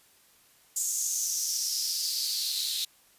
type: noise with high-pass filter sweep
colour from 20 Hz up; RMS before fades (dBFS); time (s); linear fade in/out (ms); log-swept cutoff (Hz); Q
white; -30; 0.76-2.85; 5; 7100 to 3800; 5.8
effects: white hiss -61 dBFS RMS until 3.18 s + resampled to 32000 Hz